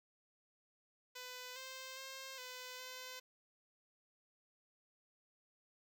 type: tone with pitch steps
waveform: 5% pulse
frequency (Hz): 501 / 523 / 531 / 504 / 510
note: B4 / C5 / C5 / B4 / C5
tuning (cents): +25 / -1 / +25 / +35 / -44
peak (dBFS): -36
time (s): 1.15-3.2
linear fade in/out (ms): 10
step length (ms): 410
effects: none